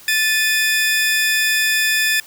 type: tone pair together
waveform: sawtooth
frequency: 1752.9 / 2479 Hz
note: A6 / D#7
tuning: -7 / -7 cents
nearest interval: tritone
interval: 600 cents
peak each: -13 / -16 dBFS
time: 0.08-2.2 s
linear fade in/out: 2 ms
effects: white hiss -43 dBFS RMS until 2.26 s